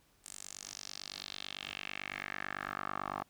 10% pulse tone with band-pass filter sweep, 49 Hz, G1, in tune, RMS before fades -43 dBFS, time 0.24-3.24 s, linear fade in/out 10 ms, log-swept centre 8500 to 980 Hz, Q 3, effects pink hiss -69 dBFS RMS until 3.29 s

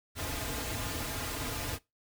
pink noise with comb filter, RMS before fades -36 dBFS, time 0.15-1.79 s, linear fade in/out 50 ms, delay 5.3 ms, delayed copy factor -0.95, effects noise-tail reverb RT60 0.2 s tail -20 dB re dry

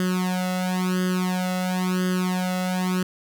sawtooth tone with flanger, 183.3 Hz, F#3, 16 cents flat, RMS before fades -24 dBFS, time 0-3.03 s, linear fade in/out 2 ms, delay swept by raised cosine 0.62 to 1.49 ms, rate 0.97 Hz, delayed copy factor +1, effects none

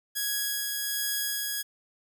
5% pulse tone with tremolo, 1661.2 Hz, G#6, in tune, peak -16 dBFS, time 0.15-1.63 s, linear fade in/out 20 ms, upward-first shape sine, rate 1.3 Hz, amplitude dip 25%, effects none

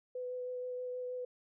sine tone with vibrato, 500 Hz, B4, 21 cents sharp, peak -37 dBFS, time 0.15-1.25 s, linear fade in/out 5 ms, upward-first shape sine, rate 6.3 Hz, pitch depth 11 cents each way, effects none

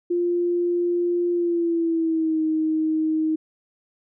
sine tone with pitch glide, 349.2 to 314.7 Hz, F4 to D#4, 0 to +20 cents, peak -19 dBFS, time 0.1-3.36 s, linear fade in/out 10 ms, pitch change -180 cents, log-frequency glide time 1.32-2.42 s, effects none

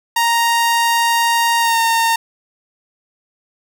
sawtooth tone with pitch glide, 932 to 915.5 Hz, A#5 to A#5, -1 to -32 cents, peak -9 dBFS, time 0.16-2.16 s, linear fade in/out 5 ms, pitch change -31 cents, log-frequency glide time 1.6-1.78 s, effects none

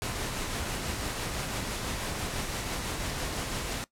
pink noise with tremolo, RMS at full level -32 dBFS, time 0.02-3.84 s, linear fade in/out 0 ms, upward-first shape triangle, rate 6 Hz, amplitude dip 30%, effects noise-tail reverb RT60 0.1 s tail -19 dB re dry + low-pass 11000 Hz 12 dB/octave

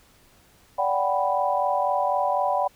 sine chord, G major seventh, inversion second, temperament equal with one note detuned, 579.9 / 740 / 784 / 987.8 Hz, D5 / F#5 / G5 / B5, -22 / 0 / 0 / 0 cents, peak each -26 dBFS, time 0.78-2.68 s, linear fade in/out 10 ms, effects pink hiss -57 dBFS RMS until 2.75 s

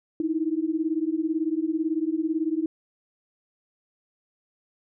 sine beating tone pair, 310 / 328 Hz, D#4 / E4, -6 / -9 cents, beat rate 18 Hz, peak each -26 dBFS, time 0.2-2.66 s, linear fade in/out 2 ms, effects none

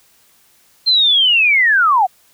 sine linear sweep, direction down, 4186 to 698.5 Hz, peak -9 dBFS, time 0.86-2.07 s, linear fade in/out 20 ms, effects white hiss -53 dBFS RMS until 2.33 s

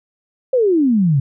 sine exponential sweep, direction down, 538 to 130.2 Hz, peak -11 dBFS, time 0.53-1.2 s, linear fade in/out 5 ms, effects none

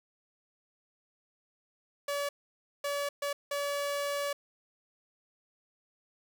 sawtooth tone bursts at uneven times, 571 Hz, D5, 49 cents flat, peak -27 dBFS, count 4, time 2.08-2.29 / 2.84-3.09 / 3.22-3.33 / 3.51-4.33 s, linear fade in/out 5 ms, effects none

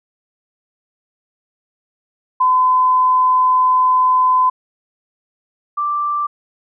sine tone pair in turn, 1017 / 1175.4 Hz, C6 / D6, -50 / +1 cents, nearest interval minor third, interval 251 cents, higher second, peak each -10 / -16 dBFS, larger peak first, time 2.4-4.5 / 5.77-6.27 s, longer first, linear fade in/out 10 ms, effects none

